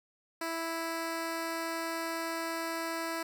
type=tone; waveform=10% pulse; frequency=329.6 Hz; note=E4; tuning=in tune; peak=-25 dBFS; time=0.41-3.23 s; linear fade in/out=5 ms; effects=11-bit